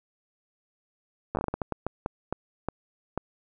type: slowing click train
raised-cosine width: 1 ms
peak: -14 dBFS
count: 15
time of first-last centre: 1.35-3.176 s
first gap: 9 ms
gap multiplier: 1.36
effects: none